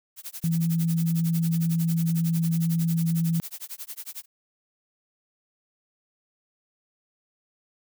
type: noise with tremolo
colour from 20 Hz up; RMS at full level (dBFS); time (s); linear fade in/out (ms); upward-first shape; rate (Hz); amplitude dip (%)
blue; -35; 0.16-4.26; 50; sine; 11; 100
type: tone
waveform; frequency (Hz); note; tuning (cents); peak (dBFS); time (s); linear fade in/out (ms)
sine; 165.8; E3; +10; -21; 0.44-3.4; 0
effects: none